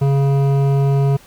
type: tone with hard clipping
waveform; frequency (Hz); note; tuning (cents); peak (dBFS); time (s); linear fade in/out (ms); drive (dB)
triangle; 138.59; C#3; 0; -14; 0.01-1.17; 10; 16
effects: pink hiss -46 dBFS RMS until 1.26 s